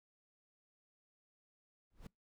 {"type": "noise with exponential growth", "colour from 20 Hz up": "brown", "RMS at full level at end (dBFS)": -42, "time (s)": [1.9, 2.07], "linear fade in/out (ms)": 5, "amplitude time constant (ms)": 35, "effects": ["noise-tail reverb RT60 0.2 s tail -26 dB re dry"]}